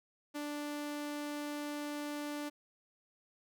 sawtooth tone, 293.7 Hz, D4, in tune, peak -34 dBFS, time 0.34-2.5 s, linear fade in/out 20 ms, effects none

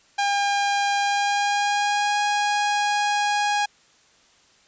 sawtooth tone with pitch glide, 806 to 824.8 Hz, G5 to G#5, +48 to -12 cents, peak -16 dBFS, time 0.18-3.66 s, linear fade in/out 10 ms, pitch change +40 cents, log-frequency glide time 0.98-2.19 s, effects white hiss -57 dBFS RMS until 4.67 s + resampled to 16000 Hz

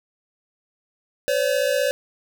square tone pair together, 514 / 569.8 Hz, C5 / C#5, -31 / +48 cents, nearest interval major second, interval 179 cents, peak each -23 / -22 dBFS, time 1.28-1.91 s, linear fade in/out 0 ms, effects none

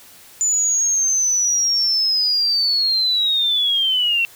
sine linear sweep, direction down, 7040 to 2696 Hz, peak -15 dBFS, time 0.41-4.25 s, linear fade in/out 0 ms, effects white hiss -45 dBFS RMS until 4.35 s

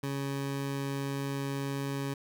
20% pulse tone, 138.59 Hz, C#3, in tune, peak -27 dBFS, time 0.03-2.14 s, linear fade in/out 5 ms, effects none

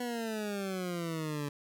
20% pulse exponential sweep, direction down, 246.9 to 142.7 Hz, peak -29 dBFS, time 0-1.49 s, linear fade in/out 5 ms, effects none

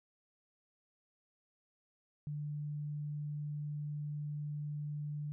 sine tone, 148 Hz, D3, 14 cents sharp, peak -37 dBFS, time 2.27-5.32 s, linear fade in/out 0 ms, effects none

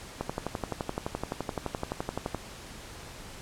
click train, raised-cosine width 1 ms, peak -16 dBFS, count 26, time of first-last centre 0.21-2.347 s, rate 11.7 Hz, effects pink hiss -45 dBFS RMS until 3.41 s + low-pass 10000 Hz 12 dB/octave

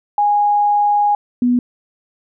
sine tone pair in turn, 825 / 245.3 Hz, G#5 / B3, -12 / -12 cents, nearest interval octave + major sixth, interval 2100 cents, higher first, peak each -11 dBFS, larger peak neither, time 0.18-1.15 / 1.42-1.59 s, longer first, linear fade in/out 2 ms, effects none

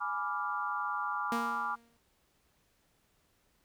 sine chord, G# diminished seventh, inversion none, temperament equal with one note detuned, 834.5 / 987.8 / 1174.7 / 1396.9 Hz, G#5 / B5 / D6 / F6, +8 / 0 / 0 / 0 cents, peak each -39 / -39 / -35 / -38 dBFS, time 0-1.76 s, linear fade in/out 20 ms
sawtooth tone with exponential decay, 233.1 Hz, A#3, in tune, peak -27 dBFS, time 1.32-1.97 s, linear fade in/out 2 ms, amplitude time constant 140 ms
effects pink hiss -72 dBFS RMS until 3.64 s

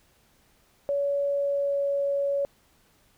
sine tone with pitch glide, 565 to 561.4 Hz, C#5 to C#5, +33 to +22 cents, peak -23 dBFS, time 0.89-2.45 s, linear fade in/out 0 ms, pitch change -11 cents, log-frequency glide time 1.26-2.05 s, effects pink hiss -63 dBFS RMS until 3.17 s

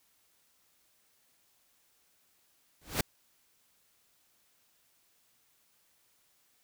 pink noise with exponential growth, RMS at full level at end -25 dBFS, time 2.81-3.01 s, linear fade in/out 5 ms, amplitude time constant 42 ms, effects white hiss -70 dBFS RMS until 6.63 s

